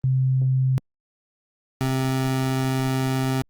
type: tone pair in turn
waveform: sine / 25% pulse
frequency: 130.81 / 131.64 Hz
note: C3 / C3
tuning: 0 / +11 cents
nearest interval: unison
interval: 11 cents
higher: second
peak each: -17 dBFS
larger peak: neither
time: 0.04-0.78 / 1.81-3.42 s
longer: second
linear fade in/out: 0 ms
effects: Opus 24 kbps